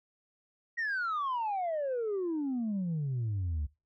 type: exponential sweep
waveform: sine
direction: down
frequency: 1911 to 70.1 Hz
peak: -28 dBFS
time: 0.77-3.67 s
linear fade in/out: 20 ms
effects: noise-tail reverb RT60 0.3 s tail -23 dB re dry + tanh soft clip ceiling -28 dBFS

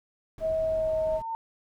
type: noise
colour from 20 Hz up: brown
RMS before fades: -42 dBFS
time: 0.38-1.22 s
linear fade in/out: 2 ms
type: tone with pitch glide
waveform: sine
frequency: 640 to 633 Hz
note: D#5 to D#5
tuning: +49 to +30 cents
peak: -24 dBFS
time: 0.4-1.21 s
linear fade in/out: 50 ms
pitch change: -19 cents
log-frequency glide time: 0.67-0.93 s
type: tone with exponential growth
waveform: sine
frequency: 906 Hz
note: A#5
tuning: 50 cents flat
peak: -28 dBFS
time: 0.43-1.35 s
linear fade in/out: 0 ms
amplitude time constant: 200 ms
effects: none

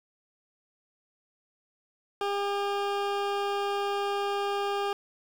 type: tone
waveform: 20% pulse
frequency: 402.7 Hz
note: G4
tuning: 47 cents sharp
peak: -22 dBFS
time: 2.21-4.93 s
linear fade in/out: 2 ms
effects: low-pass 4000 Hz 12 dB/octave + 8-bit

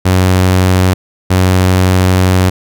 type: tone pair in turn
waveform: sawtooth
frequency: 92.5 / 92.5 Hz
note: F#2 / F#2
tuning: 0 / 0 cents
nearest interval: unison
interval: 0 cents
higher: neither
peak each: -3 dBFS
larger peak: neither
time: 0.05-0.94 / 1.3-2.5 s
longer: second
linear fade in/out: 10 ms
effects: none

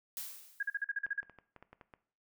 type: noise with exponential decay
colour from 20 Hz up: blue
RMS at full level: -39 dBFS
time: 0.17-0.82 s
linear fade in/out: 0 ms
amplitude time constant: 140 ms
type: tone bursts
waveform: sine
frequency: 1637 Hz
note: G#6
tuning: 25 cents flat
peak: -31 dBFS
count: 9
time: 0.6-1.205 s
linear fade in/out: 5 ms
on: 29 ms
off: 43 ms
type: clicks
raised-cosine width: 0.5 ms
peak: -37 dBFS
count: 9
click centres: 1.065 / 1.23 / 1.297 / 1.387 / 1.563 / 1.626 / 1.73 / 1.812 / 1.938 s
effects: noise-tail reverb RT60 0.5 s tail -17 dB re dry

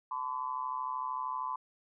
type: tone with amplitude modulation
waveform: sine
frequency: 1015 Hz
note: B5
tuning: 47 cents sharp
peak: -29 dBFS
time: 0.11-1.56 s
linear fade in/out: 5 ms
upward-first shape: sine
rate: 133 Hz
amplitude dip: 90%
effects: none

